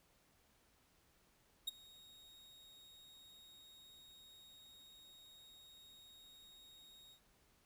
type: tone with ADSR envelope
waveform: 40% pulse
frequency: 3753 Hz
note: A#7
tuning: 11 cents sharp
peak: -34 dBFS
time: 1.67-7.2 s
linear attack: 10 ms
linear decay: 18 ms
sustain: -24 dB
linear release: 82 ms
effects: pink hiss -73 dBFS RMS until 7.65 s